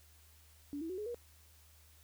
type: tone with pitch steps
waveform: sine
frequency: 287.7 / 326.7 / 371 / 421.2 / 478.3 Hz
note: D4 / E4 / F#4 / G#4 / A#4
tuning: -36 / -15 / +5 / +24 / +44 cents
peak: -38 dBFS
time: 0.73-1.145 s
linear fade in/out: 0 ms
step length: 83 ms
effects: added 77 Hz sine -62 dBFS peak until 2.03 s + white hiss -65 dBFS RMS until 2.03 s